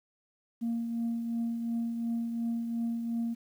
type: tone with tremolo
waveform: sine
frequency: 232.1 Hz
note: A#3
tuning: 7 cents flat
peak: -26 dBFS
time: 0.61-3.35 s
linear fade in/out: 20 ms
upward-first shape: triangle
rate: 2.8 Hz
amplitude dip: 50%
effects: tanh soft clip ceiling -26 dBFS + 10-bit